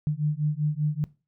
sine beating tone pair, 147.9 / 153 Hz, D3 / D#3, +13 / -29 cents, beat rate 5.1 Hz, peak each -26 dBFS, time 0.07-1.04 s, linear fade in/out 0 ms, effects noise-tail reverb RT60 0.3 s tail -20 dB re dry

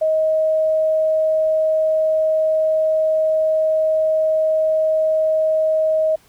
sine tone, 630 Hz, D#5, 21 cents sharp, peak -14 dBFS, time 0.01-6.16 s, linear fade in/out 10 ms, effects pink hiss -53 dBFS RMS until 6.28 s

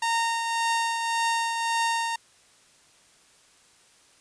sawtooth tone with tremolo, 921 Hz, A#5, 21 cents flat, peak -18 dBFS, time 0.02-2.16 s, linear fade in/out 5 ms, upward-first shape triangle, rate 1.8 Hz, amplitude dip 45%, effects white hiss -58 dBFS RMS until 4.2 s + resampled to 22050 Hz

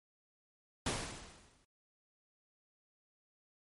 pink noise with exponential decay, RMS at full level -33 dBFS, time 0.86-1.65 s, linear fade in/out 5 ms, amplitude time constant 170 ms, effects MP3 48 kbps

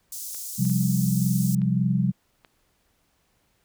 pink high-pass noise, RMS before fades -35 dBFS, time 0.12-1.55 s, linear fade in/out 2 ms, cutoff 6100 Hz, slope 24 dB/octave
clicks, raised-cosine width 0.3 ms, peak -32 dBFS, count 5, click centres 0.347 / 0.652 / 0.698 / 1.618 / 2.448 s
sine chord, C suspended fourth, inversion none, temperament just, 130.81 / 174.42 / 196.22 Hz, C3 / F3 / G3, 0 / -2 / +2 cents, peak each -24 dBFS, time 0.58-2.12 s, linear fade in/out 20 ms
effects pink hiss -68 dBFS RMS until 3.64 s

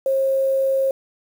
sine tone with quantisation, 537 Hz, C5, 45 cents sharp, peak -16 dBFS, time 0.06-0.91 s, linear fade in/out 2 ms, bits 7, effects none

